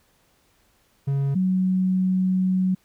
triangle / sine tone pair in turn, 138.59 / 186.07 Hz, C#3 / F#3, 0 / +10 cents, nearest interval perfect fourth, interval 510 cents, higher second, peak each -18 dBFS, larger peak neither, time 1.07-1.35 / 1.35-2.75 s, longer second, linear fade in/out 10 ms, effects pink hiss -63 dBFS RMS until 2.84 s

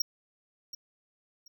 square tone with echo, 5588 Hz, F8, in tune, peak -25 dBFS, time 0-0.02 s, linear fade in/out 5 ms, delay 730 ms, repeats 2, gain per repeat -13 dB, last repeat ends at 1.48 s, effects none

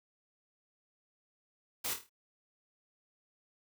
white noise with echo, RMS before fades -36 dBFS, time 1.84-1.94 s, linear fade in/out 10 ms, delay 26 ms, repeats 6, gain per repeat -6 dB, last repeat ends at 2.096 s, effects none

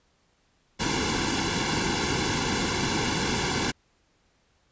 pink noise with comb filter, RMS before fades -26 dBFS, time 0.79-3.72 s, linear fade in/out 20 ms, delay 1.6 ms, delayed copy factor -0.95, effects pink hiss -67 dBFS RMS until 4.71 s + resampled to 16000 Hz

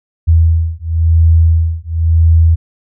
sine beating tone pair, 81.5 / 82.46 Hz, E2 / E2, -19 / +1 cents, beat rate 0.96 Hz, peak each -10 dBFS, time 0.27-2.56 s, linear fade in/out 20 ms, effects none

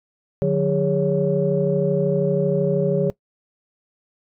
sine tone cluster, 149.1 / 181.9 / 407.9 / 558 Hz, D3 / F#3 / G#4 / C#5, +27 / -29 / -31 / +11 cents, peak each -22 dBFS, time 0.42-3.1 s, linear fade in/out 0 ms, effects noise-tail reverb RT60 0.1 s tail -21 dB re dry + tanh soft clip ceiling -6 dBFS

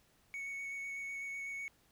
triangle tone with vibrato, 2221 Hz, C#7, 3 cents sharp, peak -38 dBFS, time 0.34-1.68 s, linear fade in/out 0 ms, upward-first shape square, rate 8 Hz, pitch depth 8 cents each way, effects pink hiss -70 dBFS RMS until 1.91 s

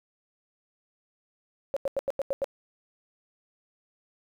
sine tone bursts, 551 Hz, C#5, 11 cents flat, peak -24 dBFS, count 7, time 1.74-2.443 s, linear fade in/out 0 ms, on 25 ms, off 88 ms, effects 10-bit

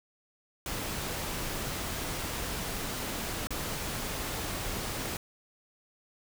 pink noise with dropouts, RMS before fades -35 dBFS, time 0.66-5.17 s, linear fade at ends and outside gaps 1 ms, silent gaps 3.471-3.506 s, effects none

